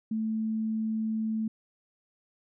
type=tone; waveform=sine; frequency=220 Hz; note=A3; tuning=in tune; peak=-27 dBFS; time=0.11-1.48 s; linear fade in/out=5 ms; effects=none